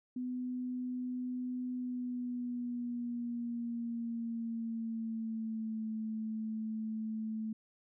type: tone with pitch glide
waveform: sine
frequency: 250.5 to 219.3 Hz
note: B3 to A3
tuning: +25 to -6 cents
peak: -35 dBFS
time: 0.16-7.53 s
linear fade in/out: 5 ms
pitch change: -231 cents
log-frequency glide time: 1.7-5.88 s
effects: none